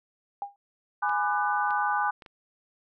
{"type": "tone with exponential decay", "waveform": "sine", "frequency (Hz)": 806, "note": "G5", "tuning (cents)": 48, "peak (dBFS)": -26, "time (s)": [0.42, 0.56], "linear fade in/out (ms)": 1, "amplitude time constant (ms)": 29}
{"type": "chord", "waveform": "sine", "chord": "G# half-diminished seventh", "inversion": "none", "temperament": "just", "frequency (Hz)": [830.6, 996.7, 1196.1, 1495.1], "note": ["G#5", "B5", "D6", "F#6"], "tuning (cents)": [0, 16, 31, 18], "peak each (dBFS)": [-27, -31, -30, -30], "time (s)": [1.02, 2.11], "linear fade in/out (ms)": 10}
{"type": "clicks", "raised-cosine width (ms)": 0.3, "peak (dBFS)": -30, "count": 4, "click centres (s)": [1.094, 1.707, 2.222, 2.262]}
{"effects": []}